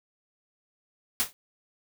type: noise with exponential decay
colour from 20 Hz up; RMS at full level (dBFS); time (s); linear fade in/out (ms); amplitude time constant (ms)
white; -21; 1.2-1.33; 0; 27
effects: none